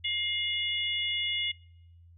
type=tone cluster; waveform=sine; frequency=2116 / 2885 / 3448 Hz; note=C7 / F#7 / A7; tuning=+19 / -44 / -36 cents; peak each=-33 / -31 / -33 dBFS; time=0.04-1.52 s; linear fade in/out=10 ms; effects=noise-tail reverb RT60 0.8 s tail -25 dB re dry + added 85 Hz sine -52 dBFS peak until 2.17 s